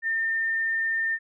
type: tone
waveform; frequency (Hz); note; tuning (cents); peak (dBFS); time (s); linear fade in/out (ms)
sine; 1808; A6; +47; -23; 0.02-1.19; 50
effects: none